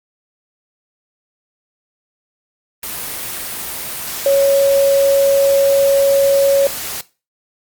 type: tone in noise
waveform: sine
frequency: 554.4 Hz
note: C#5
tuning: in tune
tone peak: -9 dBFS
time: 4.26-6.67 s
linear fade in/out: 2 ms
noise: white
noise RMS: -25 dBFS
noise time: 2.83-7.01 s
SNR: +13 dB
effects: noise-tail reverb RT60 0.3 s tail -18 dB re dry + Opus 32 kbps